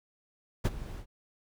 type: noise with ADSR envelope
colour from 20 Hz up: brown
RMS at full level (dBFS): -22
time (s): 0.64-1.06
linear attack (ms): 18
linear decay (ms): 33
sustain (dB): -18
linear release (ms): 76
effects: none